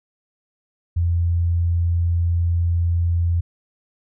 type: tone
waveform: sine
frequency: 85.5 Hz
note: F2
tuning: 36 cents flat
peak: -16 dBFS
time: 0.96-3.41 s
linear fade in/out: 10 ms
effects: none